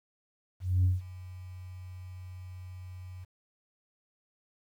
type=tone with ADSR envelope; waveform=sine; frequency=91.5 Hz; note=F#2; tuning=19 cents flat; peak=-19 dBFS; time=0.6-3.25 s; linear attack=240 ms; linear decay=170 ms; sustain=-22 dB; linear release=16 ms; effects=tanh soft clip ceiling -19 dBFS + 10-bit